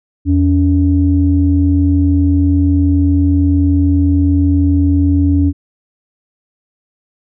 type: tone pair together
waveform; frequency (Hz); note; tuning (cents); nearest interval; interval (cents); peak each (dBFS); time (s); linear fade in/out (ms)
sine; 83.98 / 282.8; E2 / C#4; +33 / +35; octave + major sixth; 2102; -10 / -11; 0.25-5.53; 50
effects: tanh soft clip ceiling 0 dBFS